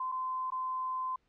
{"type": "tone with dropouts", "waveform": "sine", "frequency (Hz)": 1031, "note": "C6", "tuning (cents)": -26, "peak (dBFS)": -32, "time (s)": [0, 1.16], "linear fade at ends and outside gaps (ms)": 5, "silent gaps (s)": [[0.118, 0.121], [0.504, 0.52]], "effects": ["pink hiss -75 dBFS RMS until 1.28 s", "low-pass 4000 Hz 12 dB/octave"]}